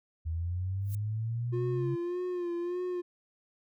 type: linear sweep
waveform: sine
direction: up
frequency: 79.1 to 136.5 Hz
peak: -30 dBFS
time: 0.25-1.96 s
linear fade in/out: 20 ms
type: noise with exponential growth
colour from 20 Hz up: violet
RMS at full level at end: -42 dBFS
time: 0.81-0.95 s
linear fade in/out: 2 ms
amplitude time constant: 30 ms
type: tone with vibrato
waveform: triangle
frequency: 353.2 Hz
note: F4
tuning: 20 cents sharp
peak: -29 dBFS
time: 1.52-3.02 s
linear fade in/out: 20 ms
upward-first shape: sine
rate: 1.7 Hz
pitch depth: 47 cents each way
effects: none